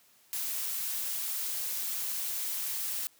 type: noise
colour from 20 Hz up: blue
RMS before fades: -34 dBFS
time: 0.33-3.07 s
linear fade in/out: 0 ms
effects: white hiss -63 dBFS RMS until 3.19 s + high-pass 100 Hz 12 dB/octave